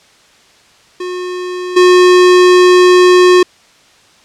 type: tone with level steps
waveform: square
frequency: 362 Hz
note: F#4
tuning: 38 cents flat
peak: -19 / -4 dBFS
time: 1-3.43 s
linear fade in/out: 5 ms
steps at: 1.76 s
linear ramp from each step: 10 ms
effects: white hiss -46 dBFS RMS until 4.24 s + low-pass 6000 Hz 12 dB/octave